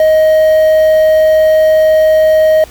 triangle tone with quantisation, 627 Hz, D#5, 13 cents sharp, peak -3 dBFS, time 0-2.64 s, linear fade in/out 2 ms, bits 5, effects added 60 Hz sine -36 dBFS peak until 2.7 s + pink hiss -37 dBFS RMS until 2.7 s

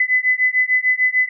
sine beating tone pair, 2008 / 2014.7 Hz, B6 / B6, +28 / +34 cents, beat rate 6.7 Hz, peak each -17 dBFS, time 0-1.29 s, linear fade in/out 5 ms, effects none

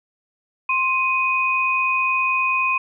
sine tone pair together, 1052.5 / 2498 Hz, C6 / D#7, +10 / +6 cents, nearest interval octave + minor third, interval 1496 cents, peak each -21 / -19 dBFS, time 0.69-2.78 s, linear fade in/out 5 ms, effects none

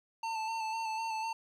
square tone with vibrato, 892 Hz, A5, 23 cents sharp, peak -34 dBFS, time 0.23-1.33 s, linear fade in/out 5 ms, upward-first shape square, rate 4 Hz, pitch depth 24 cents each way, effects low-pass 6000 Hz 12 dB/octave + 11-bit

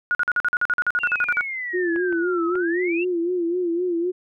sine tone bursts, 1448 Hz, F#6, 38 cents flat, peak -17 dBFS, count 16, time 0.11-1.409 s, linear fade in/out 0 ms, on 39 ms, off 45 ms
sine exponential two-way sweep, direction down then up, 2800 to 1261 to 2800 Hz, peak -26 dBFS, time 0.99-3.05 s, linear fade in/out 20 ms, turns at 2.49 s
sine tone with vibrato, 349.2 Hz, F4, in tune, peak -20 dBFS, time 1.73-4.12 s, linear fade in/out 20 ms, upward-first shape sine, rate 3.9 Hz, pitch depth 80 cents each way
clicks, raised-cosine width 0.5 ms, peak -21 / -23 / -21 dBFS, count 3, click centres 1.961 / 2.126 / 2.555 s
effects none

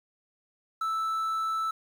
triangle tone with quantisation, 1317 Hz, E6, 2 cents flat, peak -25 dBFS, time 0.81-1.71 s, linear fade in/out 5 ms, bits 9, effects none

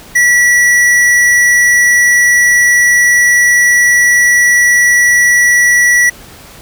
sine tone with tanh clipping, 1945 Hz, B6, 27 cents flat, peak -7 dBFS, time 0.15-6.1 s, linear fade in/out 10 ms, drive 16 dB, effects pink hiss -35 dBFS RMS until 6.61 s

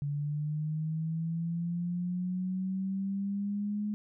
sine linear sweep, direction up, 142.8 to 210.3 Hz, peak -30 dBFS, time 0.02-3.94 s, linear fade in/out 0 ms, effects none

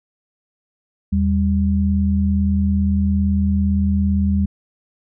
sine tone pair together, 80.41 / 198.1 Hz, E2 / G3, -42 / +18 cents, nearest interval octave + major third, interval 1560 cents, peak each -17 dBFS, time 1.12-4.46 s, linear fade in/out 10 ms, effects none

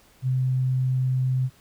sine tone, 129.2 Hz, C3, 21 cents flat, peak -20 dBFS, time 0.22-1.5 s, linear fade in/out 50 ms, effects pink hiss -57 dBFS RMS until 1.6 s

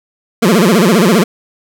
25% pulse tone with vibrato, 199.9 Hz, G3, 34 cents sharp, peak -3 dBFS, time 0.42-1.24 s, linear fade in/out 10 ms, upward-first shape sine, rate 15 Hz, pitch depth 290 cents each way, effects none

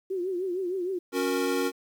sine tone with vibrato, 366.9 Hz, F#4, 15 cents flat, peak -27 dBFS, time 0.1-0.99 s, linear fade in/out 10 ms, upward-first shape triangle, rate 6.5 Hz, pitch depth 120 cents each way
square chord, F# major, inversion second, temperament equal with one note detuned, 277.2 / 365.3 / 466.2 Hz, C#4 / F#4 / A#4, 0 / -22 / 0 cents, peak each -30 dBFS, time 1.12-1.72 s, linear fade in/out 50 ms
effects 10-bit

